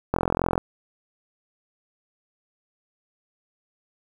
click train, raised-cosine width 1 ms, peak -7 dBFS, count 20, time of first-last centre 0.14-0.579 s, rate 43.3 Hz, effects 7-bit

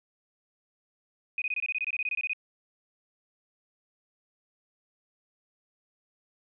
sine tone bursts, 2497 Hz, D#7, 6 cents sharp, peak -27 dBFS, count 16, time 1.38-2.333 s, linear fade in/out 2 ms, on 38 ms, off 23 ms, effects none

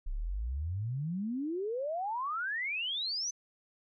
sine exponential sweep, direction up, 30.68 to 6200 Hz, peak -32 dBFS, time 0.06-3.31 s, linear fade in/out 10 ms, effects none

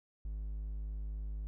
triangle tone, 51.91 Hz, G#1, in tune, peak -35 dBFS, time 0.25-1.47 s, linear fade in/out 0 ms, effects none

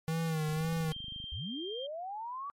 square tone with vibrato, 159.1 Hz, D#3, 39 cents sharp, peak -31 dBFS, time 0.08-0.92 s, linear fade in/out 0 ms, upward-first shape sine, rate 1.9 Hz, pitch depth 60 cents each way
click train, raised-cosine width 5 ms, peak -36 dBFS, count 20, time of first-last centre 0.49-1.241 s, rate 25.3 Hz
sine tone with pitch glide, 3164 to 3182 Hz, G7 to G7, +15 to +25 cents, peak -40 dBFS, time 0.91-1.87 s, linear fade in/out 10 ms, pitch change +10 cents, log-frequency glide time 1.33-1.56 s
sine linear sweep, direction up, 55 to 1162 Hz, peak -37 dBFS, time 1.32-2.5 s, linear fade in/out 0 ms
effects MP3 64 kbps

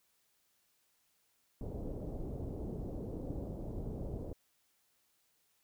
pink low-pass noise, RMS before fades -41 dBFS, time 1.61-4.33 s, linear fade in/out 2 ms, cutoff 560 Hz, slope 24 dB/octave, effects white hiss -75 dBFS RMS until 5.63 s

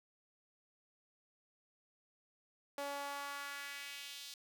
sawtooth tone with high-pass filter sweep, 282.8 Hz, C#4, 35 cents sharp, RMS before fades -45 dBFS, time 2.78-4.34 s, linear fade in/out 2 ms, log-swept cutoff 580 to 4100 Hz, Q 1.8, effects none

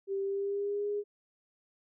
sine tone with pitch glide, 392 to 411.7 Hz, G4 to G#4, 0 to -15 cents, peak -30 dBFS, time 0.07-1.04 s, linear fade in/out 50 ms, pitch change +85 cents, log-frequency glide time 0.22-0.88 s, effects none

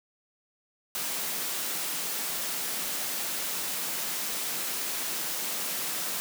white high-pass noise, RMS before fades -32 dBFS, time 0.95-6.2 s, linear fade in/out 0 ms, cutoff 140 Hz, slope 96 dB/octave, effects none

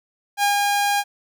sawtooth tone with ADSR envelope, 812 Hz, G#5, 39 cents flat, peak -12 dBFS, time 0.37-1.04 s, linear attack 61 ms, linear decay 120 ms, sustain -2 dB, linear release 49 ms, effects none

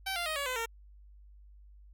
10% pulse tone with pitch steps, 771 / 694.9 / 626.2 / 564.4 / 508.7 / 458.4 Hz, G5 / F5 / D#5 / C#5 / C5 / A#4, -29 / -9 / +11 / +31 / -49 / -29 cents, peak -24 dBFS, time 0.06-0.66 s, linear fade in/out 10 ms, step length 100 ms, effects added 50 Hz sine -52 dBFS peak until 1.93 s

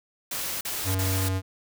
white noise bursts, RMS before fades -31 dBFS, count 3, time 0.31-1.288 s, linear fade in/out 5 ms, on 300 ms, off 39 ms
square tone, 94.6 Hz, F#2, 39 cents sharp, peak -25 dBFS, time 0.84-1.42 s, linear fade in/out 50 ms
effects none

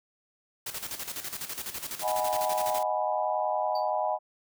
white noise with tremolo, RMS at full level -35 dBFS, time 0.66-2.83 s, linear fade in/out 5 ms, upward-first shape square, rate 12 Hz, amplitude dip 65%
sine chord, G# minor seventh, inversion second, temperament equal, 622.3 / 740 / 830.6 / 987.8 Hz, D#5 / F#5 / G#5 / B5, 0 / 0 / 0 / 0 cents, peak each -30 / -31 / -31 / -33 dBFS, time 2.01-4.19 s, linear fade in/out 50 ms
triangle tone with exponential decay, 4608 Hz, D8, 34 cents flat, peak -35 dBFS, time 3.75-3.91 s, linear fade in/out 5 ms, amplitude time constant 34 ms
effects none

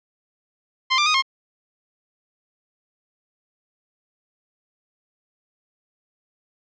15% pulse tone with pitch steps, 1045 / 1187 / 1242 / 1070 Hz, C6 / D6 / D#6 / C6, -2 / +18 / -3 / +38 cents, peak -10 dBFS, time 0.9-1.224 s, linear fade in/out 20 ms, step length 81 ms, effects resampled to 16000 Hz

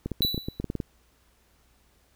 clicks, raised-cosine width 3 ms, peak -17 dBFS, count 12, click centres 0.06 / 0.117 / 0.207 / 0.249 / 0.345 / 0.378 / 0.485 / 0.6 / 0.643 / 0.701 / 0.753 / 0.802 s
square tone with exponential decay, 3951 Hz, B7, in tune, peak -20 dBFS, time 0.22-0.6 s, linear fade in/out 0 ms, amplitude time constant 81 ms
effects added 60 Hz sine -65 dBFS peak until 2.15 s + pink hiss -65 dBFS RMS until 2.15 s

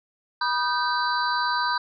sine tone cluster, 975 / 1223 / 1547 / 4010 / 4643 Hz, B5 / D#6 / G6 / B7 / D8, -23 / -30 / -23 / +26 / -21 cents, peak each -25 / -29 / -27 / -33 / -33 dBFS, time 0.41-1.78 s, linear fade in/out 5 ms, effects none

